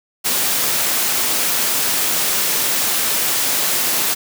white high-pass noise, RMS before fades -18 dBFS, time 0.24-4.15 s, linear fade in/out 20 ms, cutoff 150 Hz, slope 12 dB/octave, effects none

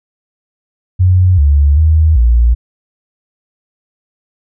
sine tone with pitch steps, 91.5 / 71.7 / 78.8 / 58.8 Hz, F#2 / D2 / D#2 / A#1, -19 / -41 / +23 / +16 cents, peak -5 dBFS, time 0.99-2.55 s, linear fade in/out 20 ms, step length 390 ms, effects none

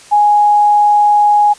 sine tone, 830.6 Hz, G#5, in tune, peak -6 dBFS, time 0.11-1.54 s, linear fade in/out 20 ms, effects white hiss -39 dBFS RMS until 1.58 s + resampled to 22050 Hz

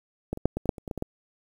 clicks, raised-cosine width 2 ms, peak -15 / -23 / -7 / -15 / -20 / -6 / -26 / -22 / -18 / -20 / -15 dBFS, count 11, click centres 0.33 / 0.374 / 0.456 / 0.57 / 0.657 / 0.692 / 0.782 / 0.878 / 0.912 / 0.977 / 1.024 s, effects 8-bit

